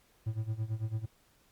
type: tone with tremolo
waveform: triangle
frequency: 110 Hz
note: A2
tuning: in tune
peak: -27 dBFS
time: 0.26-1.06 s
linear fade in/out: 10 ms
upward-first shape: sine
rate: 9 Hz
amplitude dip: 85%
effects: pink hiss -67 dBFS RMS until 1.51 s + Opus 48 kbps